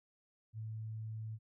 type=tone; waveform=sine; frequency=110 Hz; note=A2; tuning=in tune; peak=-40 dBFS; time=0.53-1.39 s; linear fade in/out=50 ms; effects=none